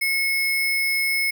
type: tone with sample-and-hold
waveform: sine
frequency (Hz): 2176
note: C#7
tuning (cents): -33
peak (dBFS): -19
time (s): 0.01-1.31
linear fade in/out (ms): 10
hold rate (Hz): 7350
effects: none